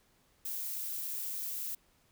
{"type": "noise", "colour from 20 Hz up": "violet", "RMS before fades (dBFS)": -38, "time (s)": [0.45, 1.75], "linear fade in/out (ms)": 5, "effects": ["pink hiss -69 dBFS RMS until 2.11 s"]}